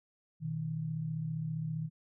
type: tone pair together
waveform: sine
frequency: 123.47 / 158.57 Hz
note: B2 / D#3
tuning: 0 / +33 cents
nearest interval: major third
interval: 433 cents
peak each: -40 / -34 dBFS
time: 0.4-1.9 s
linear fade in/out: 50 ms
effects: none